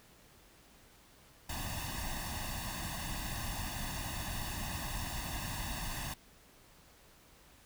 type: noise with comb filter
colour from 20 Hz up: pink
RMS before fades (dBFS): -39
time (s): 1.49-6.14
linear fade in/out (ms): 5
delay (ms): 1.1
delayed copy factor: +0.9
effects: pink hiss -61 dBFS RMS until 7.65 s